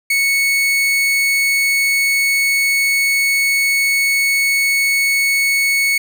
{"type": "tone", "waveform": "40% pulse", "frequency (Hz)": 2213, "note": "C#7", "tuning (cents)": -3, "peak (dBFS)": -12, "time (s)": [0.1, 5.98], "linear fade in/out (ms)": 5, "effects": []}